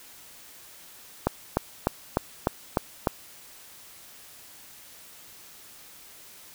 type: click train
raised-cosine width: 1 ms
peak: -7 dBFS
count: 7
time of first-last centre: 1.27-3.072 s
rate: 3.33 Hz
effects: white hiss -49 dBFS RMS until 6.54 s